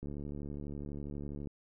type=click train; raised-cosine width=3 ms; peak=-30 dBFS; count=105; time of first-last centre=0.03-1.472 s; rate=72.1 Hz; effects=none